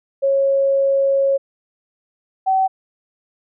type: tone pair in turn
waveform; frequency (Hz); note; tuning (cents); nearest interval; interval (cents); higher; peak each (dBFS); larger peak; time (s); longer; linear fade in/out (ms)
sine; 548 / 763.4; C#5 / G5; -20 / -46; tritone; 574; second; -13; neither; 0.22-1.38 / 2.46-2.68; first; 20
effects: none